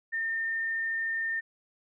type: tone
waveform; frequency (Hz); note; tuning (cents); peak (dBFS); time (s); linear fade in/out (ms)
sine; 1813; A#6; -49; -28; 0.12-1.41; 20
effects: none